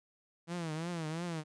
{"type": "tone with vibrato", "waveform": "sawtooth", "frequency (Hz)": 164.81, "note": "E3", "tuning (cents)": 0, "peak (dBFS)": -32, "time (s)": [0.47, 1.44], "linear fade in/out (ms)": 50, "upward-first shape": "triangle", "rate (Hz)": 2.9, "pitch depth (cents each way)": 140, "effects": ["resampled to 22050 Hz"]}